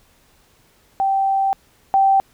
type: tone pair in turn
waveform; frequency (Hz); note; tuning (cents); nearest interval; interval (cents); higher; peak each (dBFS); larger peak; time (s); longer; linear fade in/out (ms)
sine; 779 / 779; G5 / G5; -11 / -11; unison; 0; neither; -15 / -11; second; 1-1.53 / 1.94-2.2; first; 0
effects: pink hiss -56 dBFS RMS until 2.33 s